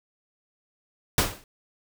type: noise with exponential decay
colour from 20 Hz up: pink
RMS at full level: -17 dBFS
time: 1.18-1.44 s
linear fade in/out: 1 ms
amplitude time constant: 55 ms
effects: none